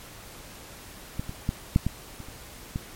clicks, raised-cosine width 5 ms, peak -16 / -22 / -12 / -6 / -12 / -27 / -30 / -16 dBFS, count 8, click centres 1.195 / 1.294 / 1.491 / 1.761 / 1.866 / 2.203 / 2.286 / 2.759 s, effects pink hiss -45 dBFS RMS until 2.95 s + MP3 64 kbps

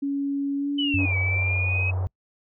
sine tone with pitch glide, 279.9 to 285.3 Hz, C#4 to C#4, +17 to +50 cents, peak -23 dBFS, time 0.02-1.06 s, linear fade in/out 10 ms, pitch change +33 cents, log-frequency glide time 0.57-0.7 s
sine exponential two-way sweep, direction down then up, 3034 to 2270 to 2555 Hz, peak -24 dBFS, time 0.78-1.91 s, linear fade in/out 10 ms, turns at 1.17 s
sine tone, 92.5 Hz, F#2, in tune, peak -23 dBFS, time 0.94-2.07 s, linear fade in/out 0 ms
pink band-pass noise, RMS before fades -41 dBFS, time 0.98-2.07 s, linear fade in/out 10 ms, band 420 to 960 Hz, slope 24 dB/octave
effects noise-tail reverb RT60 0.1 s tail -26 dB re dry

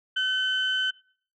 sine tone pair together, 1522 / 3044 Hz, F#6 / F#7, +48 / +48 cents, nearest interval octave, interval 1200 cents, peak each -25 dBFS, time 0.16-0.91 s, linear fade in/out 10 ms, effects noise-tail reverb RT60 0.5 s tail -22 dB re dry + tanh soft clip ceiling -17 dBFS

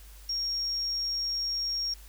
sine tone, 5570 Hz, F8, 5 cents flat, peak -28 dBFS, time 0.29-1.94 s, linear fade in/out 5 ms, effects added 50 Hz sine -47 dBFS peak until 2.08 s + white hiss -55 dBFS RMS until 2.08 s

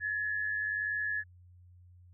sine tone pair together, 1704 / 1805.3 Hz, G#6 / A6, +44 / +44 cents, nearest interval minor second, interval 100 cents, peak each -31 / -39 dBFS, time 0-1.24 s, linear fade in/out 50 ms, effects added 89 Hz sine -54 dBFS peak until 2.13 s

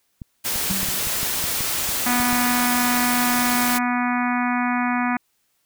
clicks, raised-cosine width 5 ms, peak -21 dBFS, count 12, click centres 0.218 / 0.559 / 0.712 / 0.831 / 0.887 / 1.071 / 1.231 / 1.441 / 1.608 / 1.891 / 2.201 / 2.329 s
white noise, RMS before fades -24 dBFS, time 0.44-3.79 s, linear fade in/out 20 ms
sine tone with exponential decay, 193 Hz, G3, 27 cents flat, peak -23 dBFS, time 0.7-1.15 s, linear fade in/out 0 ms, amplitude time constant 96 ms
harmonic tone, 245.4 Hz, B3, 11 cents flat, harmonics 1 / 3 / 4 / 5 / 6 / 7 / 8 / 9 / 10, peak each -22 / -27 / -28 / -29 / -31 / -31 / -33 / -33 / -35 dBFS, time 2.06-5.17 s, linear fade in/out 5 ms
effects white hiss -68 dBFS RMS until 5.65 s

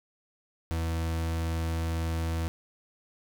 40% pulse tone, 82 Hz, E2, 9 cents flat, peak -27 dBFS, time 0.71-2.48 s, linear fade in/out 0 ms, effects none

